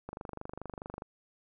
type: click train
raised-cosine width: 1 ms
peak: -26 dBFS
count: 24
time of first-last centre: 0.09-1.021 s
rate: 24.7 Hz
effects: none